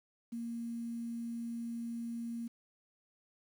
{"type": "tone with quantisation", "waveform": "sine", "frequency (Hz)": 233.1, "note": "A#3", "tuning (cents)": 0, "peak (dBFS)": -37, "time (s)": [0.32, 2.48], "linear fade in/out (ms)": 10, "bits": 10, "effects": []}